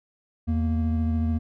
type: tone pair together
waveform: triangle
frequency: 81.77 / 231.5 Hz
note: E2 / A#3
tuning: -13 / -12 cents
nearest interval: octave + tritone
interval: 1801 cents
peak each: -21 / -24 dBFS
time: 0.47-1.39 s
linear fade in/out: 20 ms
effects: none